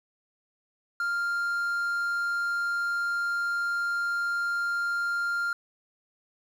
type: tone with quantisation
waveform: triangle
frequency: 1396.9 Hz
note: F6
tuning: in tune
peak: -24 dBFS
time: 1-5.53 s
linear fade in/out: 2 ms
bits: 9
effects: none